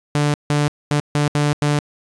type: tone bursts at uneven times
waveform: sawtooth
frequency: 146.9 Hz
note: D3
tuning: 1 cent sharp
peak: -11 dBFS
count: 6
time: 0.15-0.34 / 0.5-0.68 / 0.91-1 / 1.15-1.28 / 1.35-1.53 / 1.62-1.79 s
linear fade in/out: 0 ms
effects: resampled to 22050 Hz + 8-bit